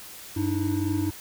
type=tone cluster; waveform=triangle; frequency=97.5 / 296.7 / 320.3 Hz; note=G2 / D4 / E4; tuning=-9 / +18 / -50 cents; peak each=-26 dBFS; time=0.36-1.11 s; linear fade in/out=10 ms; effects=white hiss -43 dBFS RMS until 1.2 s